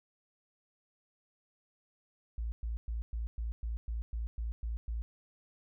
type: tone bursts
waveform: sine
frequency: 56.8 Hz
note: A#1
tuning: 44 cents flat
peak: -33 dBFS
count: 11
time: 2.38-5.02 s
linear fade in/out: 0 ms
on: 140 ms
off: 110 ms
effects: none